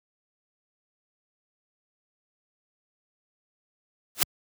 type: noise with exponential growth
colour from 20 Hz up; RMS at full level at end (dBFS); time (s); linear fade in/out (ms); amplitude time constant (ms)
white; -17; 4.15-4.23; 0; 17
effects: high-pass 80 Hz 12 dB/octave